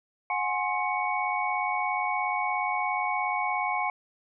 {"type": "tone cluster", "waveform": "sine", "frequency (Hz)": [734, 831, 1062, 2232], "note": ["F#5", "G#5", "C6", "C#7"], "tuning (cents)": [-14, 1, 25, 11], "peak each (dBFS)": -31, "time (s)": [0.3, 3.9], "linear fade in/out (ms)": 2, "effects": []}